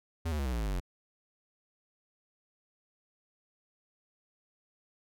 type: tone with pitch steps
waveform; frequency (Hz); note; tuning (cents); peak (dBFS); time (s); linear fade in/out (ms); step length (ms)
square; 82.41 / 75.57 / 69.3 / 63.55 / 58.27 / 53.44 / 49 / 44.93; E2 / D#2 / C#2 / C2 / A#1 / A1 / G1 / F1; 0 / -50 / 0 / -50 / 0 / -50 / 0 / +50; -31; 0.25-0.802; 10; 69
effects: none